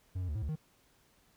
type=tone with pitch steps; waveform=triangle; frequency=92.4 / 90.3 / 73.9 / 108.1 / 72 / 155.6 Hz; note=F#2 / F#2 / D2 / A2 / D2 / D#3; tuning=-2 / -42 / +11 / -30 / -34 / 0 cents; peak=-31 dBFS; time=0.15-0.558 s; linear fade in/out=10 ms; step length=68 ms; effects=pink hiss -68 dBFS RMS until 1.36 s